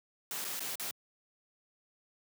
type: noise with dropouts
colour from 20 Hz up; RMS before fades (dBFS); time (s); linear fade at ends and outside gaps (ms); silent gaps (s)
white; -38; 0.31-0.91; 1; 0.444-0.449 / 0.595-0.605 / 0.755-0.797
effects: high-pass 150 Hz 12 dB/octave